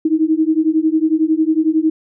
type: beating tone pair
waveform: sine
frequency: 310.9 / 321.9 Hz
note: D#4 / E4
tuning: -1 / -41 cents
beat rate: 11 Hz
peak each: -15 dBFS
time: 0.05-1.9 s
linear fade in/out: 5 ms
effects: none